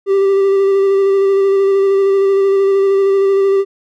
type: tone with vibrato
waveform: triangle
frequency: 392 Hz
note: G4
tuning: in tune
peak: -7 dBFS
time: 0.06-3.65 s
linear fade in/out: 50 ms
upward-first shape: square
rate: 13 Hz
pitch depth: 14 cents each way
effects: none